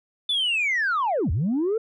sine linear two-way sweep, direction down then up, 3538 to 66.1 to 463.3 Hz, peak -19 dBFS, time 0.29-1.78 s, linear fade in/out 5 ms, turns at 1.31 s, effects tanh soft clip ceiling -18 dBFS

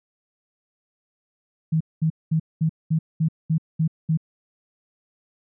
sine tone bursts, 159.5 Hz, D#3, 43 cents sharp, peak -17 dBFS, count 9, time 1.72-4.174 s, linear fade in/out 10 ms, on 86 ms, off 210 ms, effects none

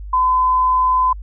sine tone, 1017 Hz, C6, 50 cents flat, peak -12 dBFS, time 0.13-1.13 s, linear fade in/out 5 ms, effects added 50 Hz sine -28 dBFS peak until 1.22 s

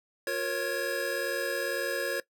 square tone cluster, 358.1 / 468 / 546 / 1680 Hz, F4 / A#4 / C#5 / G#6, +43 / +7 / -26 / +19 cents, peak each -38 / -36 / -33 / -34 dBFS, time 0.27-2.2 s, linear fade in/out 2 ms, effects noise-tail reverb RT60 0.1 s tail -19 dB re dry

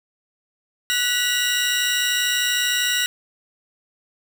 30% pulse tone cluster, 1479 / 1945 / 2825 / 3830 Hz, F#6 / B6 / F7 / A#7, -1 / -27 / +19 / +46 cents, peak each -22 dBFS, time 0.9-3.06 s, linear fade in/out 0 ms, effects none

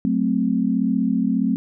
sine chord, F# diminished, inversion none, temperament equal, 185 / 220 / 261.6 Hz, F#3 / A3 / C4, 0 / 0 / 0 cents, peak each -23 / -21 / -21 dBFS, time 0.05-1.56 s, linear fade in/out 0 ms, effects none

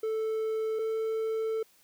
triangle tone pair in turn, 440 / 443.3 Hz, A4 / A4, 0 / +13 cents, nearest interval unison, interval 13 cents, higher second, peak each -26 dBFS, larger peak neither, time 0.03-0.79 / 0.79-1.63 s, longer second, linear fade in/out 5 ms, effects white hiss -63 dBFS RMS until 1.83 s

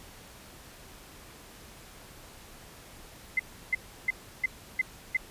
sine tone bursts, 2054 Hz, C7, 33 cents flat, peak -22 dBFS, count 6, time 3.37-5.17 s, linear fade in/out 5 ms, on 25 ms, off 330 ms, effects pink hiss -50 dBFS RMS until 5.3 s + resampled to 32000 Hz

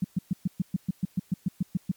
sine tone bursts, 182.8 Hz, F#3, 21 cents flat, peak -21 dBFS, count 14, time 0.02-1.916 s, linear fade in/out 5 ms, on 24 ms, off 120 ms, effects white hiss -61 dBFS RMS until 1.96 s + MP3 96 kbps

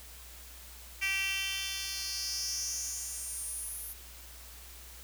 10% pulse tone with high-pass filter sweep, 388.5 Hz, G4, 16 cents flat, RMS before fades -36 dBFS, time 1.01-3.94 s, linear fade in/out 20 ms, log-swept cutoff 2400 to 12000 Hz, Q 4.1, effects added 60 Hz sine -51 dBFS peak until 5.03 s + white hiss -51 dBFS RMS until 5.03 s

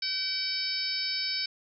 harmonic tone with a mistuned harmonic, 765 Hz, G5, 42 cents flat, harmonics 2 / 3 / 4 / 5 / 6 / 7, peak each -42 / -37 / -42 / -38 / -33 / -32 dBFS, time 0.02-1.46 s, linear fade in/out 5 ms, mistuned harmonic 7, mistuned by -39 cents, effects none

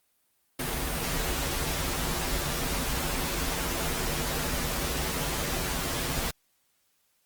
pink noise with comb filter, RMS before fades -30 dBFS, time 0.59-6.31 s, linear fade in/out 5 ms, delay 9.7 ms, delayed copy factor -0.8, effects white hiss -71 dBFS RMS until 7.25 s + Opus 32 kbps

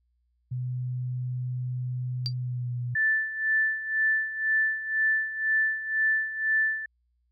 sine tone with pitch glide, 125.5 to 122.35 Hz, B2 to B2, +28 to -16 cents, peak -28 dBFS, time 0.51-2.95 s, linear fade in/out 10 ms, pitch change -44 cents, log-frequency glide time 2.38-2.72 s
sine tone with exponential decay, 4699 Hz, D8, in tune, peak -23 dBFS, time 2.26-2.33 s, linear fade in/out 0 ms, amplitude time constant 15 ms
sine tone with tremolo, 1760 Hz, A6, in tune, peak -20 dBFS, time 2.95-6.86 s, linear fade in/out 5 ms, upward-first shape sine, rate 2 Hz, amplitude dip 75%
effects added 60 Hz sine -68 dBFS peak until 7.31 s

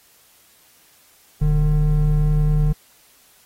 triangle tone pair together, 40.08 / 150.8 Hz, E1 / D3, -48 / +46 cents, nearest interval octave + major seventh, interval 2294 cents, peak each -15 dBFS, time 1.41-2.73 s, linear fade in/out 10 ms, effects white hiss -54 dBFS RMS until 3.45 s + AAC 48 kbps

